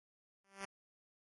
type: tone with exponential growth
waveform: 5% pulse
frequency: 196 Hz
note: G3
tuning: in tune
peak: -29 dBFS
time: 0.44-0.65 s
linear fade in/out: 2 ms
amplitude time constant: 45 ms
effects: AAC 32 kbps